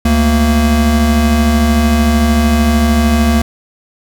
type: tone pair together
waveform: square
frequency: 72.24 / 230 Hz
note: D2 / A#3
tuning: -28 / -23 cents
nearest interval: octave + minor sixth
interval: 2005 cents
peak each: -12 dBFS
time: 0.05-3.42 s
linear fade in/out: 5 ms
effects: none